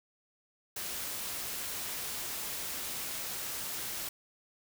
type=noise; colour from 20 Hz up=white; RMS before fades=-38 dBFS; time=0.76-4.09 s; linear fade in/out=5 ms; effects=none